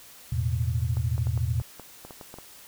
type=chord; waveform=sine; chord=E suspended fourth; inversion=none; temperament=equal; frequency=82.41 / 110 / 123.47 Hz; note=E2 / A2 / B2; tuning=0 / 0 / 0 cents; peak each=-28 dBFS; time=0.32-1.62 s; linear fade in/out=5 ms
type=clicks; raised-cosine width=1 ms; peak=-27 dBFS; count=11; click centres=0.97 / 1.18 / 1.27 / 1.376 / 1.6 / 1.797 / 2.05 / 2.108 / 2.212 / 2.341 / 2.386 s
effects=white hiss -49 dBFS RMS until 2.67 s